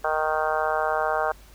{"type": "harmonic tone", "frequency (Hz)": 155.56, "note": "D#3", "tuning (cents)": 0, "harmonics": [3, 4, 5, 6, 7, 8, 9, 10], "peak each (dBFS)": [-31, -27, -27, -32, -31, -32, -32, -33], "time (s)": [0.04, 1.32], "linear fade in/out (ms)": 5, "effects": ["added 50 Hz sine -48 dBFS peak until 1.54 s", "pink hiss -53 dBFS RMS until 1.54 s"]}